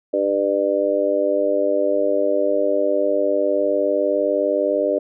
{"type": "harmonic tone", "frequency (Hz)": 99.8, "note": "G2", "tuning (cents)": 32, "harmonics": [3, 4, 5, 6], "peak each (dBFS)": [-25, -24, -22, -19], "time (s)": [0.13, 4.99], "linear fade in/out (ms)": 10, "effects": []}